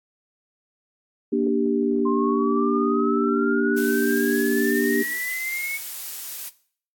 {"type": "chord", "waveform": "sine", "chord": "G minor", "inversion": "first", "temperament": "just", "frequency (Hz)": [235.2, 294, 392], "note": ["Bb3", "D4", "G4"], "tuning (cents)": [16, 2, 0], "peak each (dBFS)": -23, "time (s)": [1.32, 5.03], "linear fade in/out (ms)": 10}
{"type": "exponential sweep", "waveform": "sine", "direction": "up", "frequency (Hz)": [1046.5, 2217], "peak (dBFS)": -26, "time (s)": [2.05, 5.78], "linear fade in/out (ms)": 10}
{"type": "noise", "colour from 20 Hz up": "blue", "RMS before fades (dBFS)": -33, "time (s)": [3.76, 6.5], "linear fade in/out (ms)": 20}
{"effects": ["noise-tail reverb RT60 0.5 s tail -17 dB re dry", "AAC 64 kbps"]}